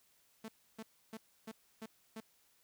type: tone bursts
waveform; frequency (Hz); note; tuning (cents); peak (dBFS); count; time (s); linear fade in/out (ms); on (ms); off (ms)
sawtooth; 221.4; A3; +11; -40; 6; 0.44-2.204; 5; 44; 300
effects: white hiss -71 dBFS RMS until 2.63 s